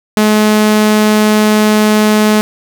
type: tone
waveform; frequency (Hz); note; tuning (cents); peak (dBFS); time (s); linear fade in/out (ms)
sawtooth; 213.2; G#3; +46; -3; 0.17-2.41; 0
effects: none